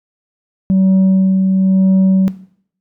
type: tone with tremolo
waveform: sine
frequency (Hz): 190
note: F#3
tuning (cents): +46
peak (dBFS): -5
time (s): 0.7-2.28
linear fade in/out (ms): 0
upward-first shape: sine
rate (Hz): 1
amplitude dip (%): 40
effects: noise-tail reverb RT60 0.6 s tail -17 dB re dry + tanh soft clip ceiling -7 dBFS